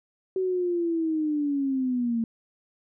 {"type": "linear sweep", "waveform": "sine", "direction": "down", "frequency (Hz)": [379.1, 225.3], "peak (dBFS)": -23, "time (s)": [0.36, 2.24], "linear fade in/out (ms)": 2, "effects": []}